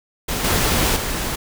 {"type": "noise with level steps", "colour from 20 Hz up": "pink", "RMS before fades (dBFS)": [-23, -18, -24], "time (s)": [0.28, 1.36], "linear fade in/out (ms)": 10, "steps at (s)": [0.44, 0.96], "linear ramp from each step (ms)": 5, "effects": []}